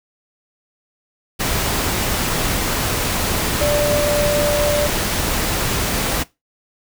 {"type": "tone in noise", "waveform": "sine", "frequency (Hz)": 587.3, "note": "D5", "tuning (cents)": 0, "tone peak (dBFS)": -16, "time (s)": [3.6, 4.88], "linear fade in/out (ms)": 20, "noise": "pink", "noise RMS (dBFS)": -20, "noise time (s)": [1.39, 6.24], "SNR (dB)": 1, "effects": ["noise-tail reverb RT60 0.2 s tail -19 dB re dry"]}